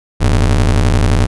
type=ring-modulated tone; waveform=40% pulse; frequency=67.7 Hz; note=C#2; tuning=40 cents flat; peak=-5 dBFS; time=0.2-1.27 s; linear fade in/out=20 ms; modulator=28.1 Hz; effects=resampled to 24000 Hz